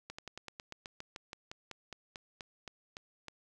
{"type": "slowing click train", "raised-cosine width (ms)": 0.2, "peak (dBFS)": -26, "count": 19, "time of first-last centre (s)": [0.1, 3.283], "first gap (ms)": 85, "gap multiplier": 1.08, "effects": []}